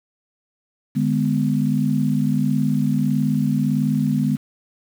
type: chord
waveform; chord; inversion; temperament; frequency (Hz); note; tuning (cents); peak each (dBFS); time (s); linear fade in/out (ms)
sine; G# diminished; second; just; 149.51 / 207.7 / 249.2; D3 / G#3 / B3; +31 / 0 / +16; -21; 0.95-4.37; 20
effects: 7-bit